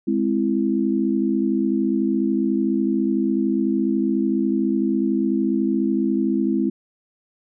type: chord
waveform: sine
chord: Ab augmented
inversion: none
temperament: equal with one note detuned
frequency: 207.7 / 261.6 / 331.9 Hz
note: Ab3 / C4 / E4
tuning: 0 / 0 / +12 cents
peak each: -22 dBFS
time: 0.07-6.7 s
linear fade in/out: 10 ms
effects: none